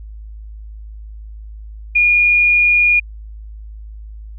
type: tone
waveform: sine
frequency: 2433 Hz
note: D#7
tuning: 39 cents flat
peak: -9 dBFS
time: 1.95-3 s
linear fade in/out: 10 ms
effects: added 53 Hz sine -30 dBFS peak until 4.38 s